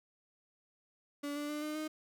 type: tone with pitch steps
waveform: 35% pulse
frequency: 287.9 / 293.1 / 298.4 / 303.8 / 309.3 Hz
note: D4 / D4 / D4 / D#4 / D#4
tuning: -34 / -3 / +28 / -41 / -10 cents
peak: -35 dBFS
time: 1.23-1.88 s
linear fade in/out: 10 ms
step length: 130 ms
effects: none